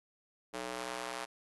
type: tone with high-pass filter sweep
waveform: square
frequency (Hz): 61.74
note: B1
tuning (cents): 0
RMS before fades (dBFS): -41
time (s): 0.53-1.26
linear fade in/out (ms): 20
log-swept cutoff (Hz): 430 to 670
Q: 0.95
effects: AAC 32 kbps